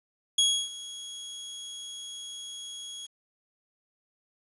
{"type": "tone with ADSR envelope", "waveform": "sawtooth", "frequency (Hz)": 3322, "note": "G#7", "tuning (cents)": 0, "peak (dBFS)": -16, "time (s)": [0.38, 3.07], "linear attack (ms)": 6, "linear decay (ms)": 300, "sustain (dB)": -19, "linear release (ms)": 17, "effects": ["resampled to 24000 Hz", "9-bit"]}